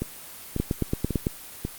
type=two click trains; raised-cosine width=3 ms; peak=-14 / -10 dBFS; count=4 / 7; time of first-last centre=0.02-1.65 / 0.6-1.269 s; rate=1.84 / 8.97 Hz; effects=white hiss -42 dBFS RMS until 1.78 s + Opus 24 kbps